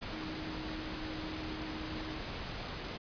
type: tone in noise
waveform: sine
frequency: 313.1 Hz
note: D#4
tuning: 11 cents sharp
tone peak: -42 dBFS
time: 0.11-2.19 s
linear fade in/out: 20 ms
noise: pink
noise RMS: -41 dBFS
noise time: 0.01-2.98 s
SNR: -4 dB
effects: resampled to 11025 Hz